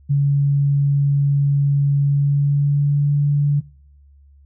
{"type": "tone with pitch glide", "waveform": "sine", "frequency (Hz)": [141.4, 144.29], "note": ["C#3", "D3"], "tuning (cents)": [35, -30], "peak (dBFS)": -13, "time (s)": [0.09, 3.61], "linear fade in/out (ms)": 20, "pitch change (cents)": 35, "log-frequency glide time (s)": [2.01, 3.13], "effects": ["noise-tail reverb RT60 0.8 s tail -25 dB re dry", "added 70 Hz sine -46 dBFS peak until 4.45 s"]}